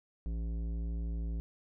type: tone with tanh clipping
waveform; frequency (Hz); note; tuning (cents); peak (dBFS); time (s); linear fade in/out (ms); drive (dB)
triangle; 56.3; A1; +40; -35; 0.26-1.4; 0; 17
effects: none